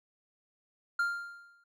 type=tone with exponential decay; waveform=triangle; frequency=1396.9 Hz; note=F6; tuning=in tune; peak=-23 dBFS; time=0.99-1.64 s; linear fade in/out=5 ms; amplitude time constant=140 ms; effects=none